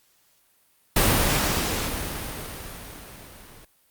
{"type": "noise with level ramp", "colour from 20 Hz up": "pink", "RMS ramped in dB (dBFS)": [-18, -48], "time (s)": [0.96, 3.65], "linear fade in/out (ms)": 5, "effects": ["white hiss -63 dBFS RMS until 3.9 s", "Opus 48 kbps"]}